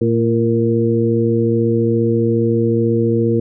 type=harmonic tone with a mistuned harmonic; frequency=114.4 Hz; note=A#2; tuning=32 cents flat; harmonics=1 / 2 / 3 / 4; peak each=-18 / -18 / -18 / -18 dBFS; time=0.01-3.4 s; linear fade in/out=5 ms; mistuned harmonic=4; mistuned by=+30 cents; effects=none